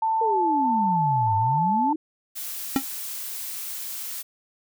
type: tone with vibrato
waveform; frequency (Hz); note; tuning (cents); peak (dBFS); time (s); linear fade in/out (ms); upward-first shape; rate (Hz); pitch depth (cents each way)
sine; 880; A5; 0; -20; 0.02-1.93; 5; square; 1.6; 18
type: exponential two-way sweep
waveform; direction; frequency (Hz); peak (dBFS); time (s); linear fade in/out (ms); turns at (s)
sine; down then up; 469.8 to 99.6 to 323.2; -24; 0.21-1.96; 5; 1.36
type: noise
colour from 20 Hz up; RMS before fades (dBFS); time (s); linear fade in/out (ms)
blue; -33; 2.35-4.23; 20
type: tone with exponential decay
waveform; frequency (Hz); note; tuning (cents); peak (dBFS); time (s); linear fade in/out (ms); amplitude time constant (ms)
square; 269.6; C#4; -48; -15; 2.76-2.84; 1; 16
effects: none